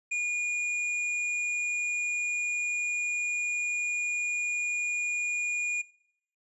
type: tone with tanh clipping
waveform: triangle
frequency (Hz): 2437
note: D#7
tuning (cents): -37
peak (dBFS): -29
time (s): 0.11-5.82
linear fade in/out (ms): 10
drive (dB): 15
effects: noise-tail reverb RT60 0.7 s tail -20 dB re dry + resampled to 24000 Hz